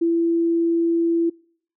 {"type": "tone", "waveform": "sine", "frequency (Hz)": 335.2, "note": "E4", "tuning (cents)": 29, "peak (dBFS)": -16, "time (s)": [0.01, 1.3], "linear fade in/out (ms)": 10, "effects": ["noise-tail reverb RT60 0.6 s tail -26 dB re dry"]}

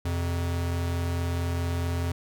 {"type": "tone pair together", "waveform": "square", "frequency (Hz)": [86.2, 130.81], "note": ["F2", "C3"], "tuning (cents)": [-22, 0], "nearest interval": "perfect fifth", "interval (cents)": 722, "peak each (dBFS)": [-27, -36], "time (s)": [0.05, 2.12], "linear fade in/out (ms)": 5, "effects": []}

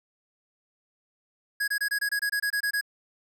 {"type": "tone bursts", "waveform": "square", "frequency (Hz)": 1661.2, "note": "G#6", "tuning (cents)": 0, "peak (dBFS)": -25, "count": 12, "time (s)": [1.6, 2.812], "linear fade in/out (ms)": 10, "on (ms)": 79, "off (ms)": 24, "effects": []}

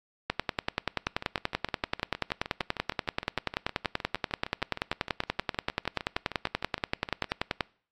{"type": "two click trains", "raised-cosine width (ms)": 0.3, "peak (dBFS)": [-10, -19], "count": [77, 41], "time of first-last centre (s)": [[0.3, 7.608], [1.07, 7.243]], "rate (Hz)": [10.4, 6.48], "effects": ["noise-tail reverb RT60 0.5 s tail -24 dB re dry", "AAC 64 kbps"]}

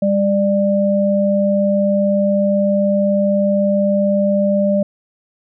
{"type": "tone pair together", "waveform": "sine", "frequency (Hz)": [200.5, 594], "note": ["G3", "D5"], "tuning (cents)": [39, 20], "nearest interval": "octave + perfect fifth", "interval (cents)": 1881, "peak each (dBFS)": [-15, -15], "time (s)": [0.02, 4.83], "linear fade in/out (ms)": 5, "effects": []}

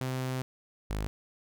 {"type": "tone pair in turn", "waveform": "sawtooth", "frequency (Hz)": [129.4, 51.74], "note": ["C3", "G#1"], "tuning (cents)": [-19, -6], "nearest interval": "octave + major third", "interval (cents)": 1587, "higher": "first", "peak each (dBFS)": -27, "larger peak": "neither", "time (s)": [[0.01, 0.42], [0.9, 1.07]], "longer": "first", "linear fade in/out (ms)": 0, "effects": []}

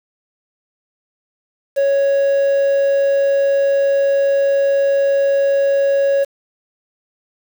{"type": "tone with quantisation", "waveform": "triangle", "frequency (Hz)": 554.4, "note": "C#5", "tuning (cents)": 0, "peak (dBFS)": -10, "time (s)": [1.76, 6.25], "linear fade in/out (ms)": 20, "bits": 6, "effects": []}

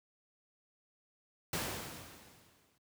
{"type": "noise with exponential decay", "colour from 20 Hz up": "pink", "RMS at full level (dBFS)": -34, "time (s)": [1.53, 2.78], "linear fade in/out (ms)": 2, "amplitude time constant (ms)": 270, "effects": ["high-pass 80 Hz 12 dB/octave"]}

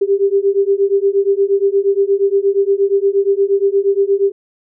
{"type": "beating tone pair", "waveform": "sine", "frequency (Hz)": [392, 400.5], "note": ["G4", "G4"], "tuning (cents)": [0, 37], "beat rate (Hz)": 8.5, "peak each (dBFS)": [-14, -14], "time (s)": [0.01, 4.32], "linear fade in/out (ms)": 10, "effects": []}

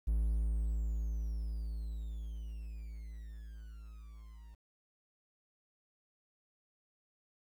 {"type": "tone with level ramp", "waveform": "triangle", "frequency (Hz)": 55, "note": "A1", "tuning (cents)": 0, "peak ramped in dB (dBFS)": [-26, -48], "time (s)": [0.07, 4.55], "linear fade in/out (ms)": 10, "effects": ["11-bit"]}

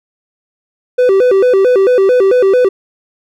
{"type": "tone with vibrato", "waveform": "triangle", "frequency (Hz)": 440, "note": "A4", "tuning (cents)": 0, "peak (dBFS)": -4, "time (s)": [0.98, 2.69], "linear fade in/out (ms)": 10, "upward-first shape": "square", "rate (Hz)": 4.5, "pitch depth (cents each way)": 220, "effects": []}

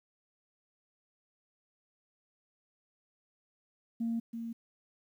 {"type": "tone with echo", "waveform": "sine", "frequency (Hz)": 230.3, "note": "A#3", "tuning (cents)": -21, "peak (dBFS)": -29, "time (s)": [4, 4.2], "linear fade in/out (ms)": 10, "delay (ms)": 330, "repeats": 1, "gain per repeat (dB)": -7, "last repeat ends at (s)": 4.53, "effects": ["tanh soft clip ceiling -26 dBFS", "11-bit"]}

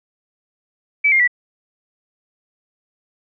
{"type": "tone with pitch steps", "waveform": "sine", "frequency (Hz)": [2300, 2121, 1956.5], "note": ["D7", "C7", "B6"], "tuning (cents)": [-37, 23, -17], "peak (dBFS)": -11, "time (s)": [1.04, 1.277], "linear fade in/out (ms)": 10, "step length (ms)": 79, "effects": []}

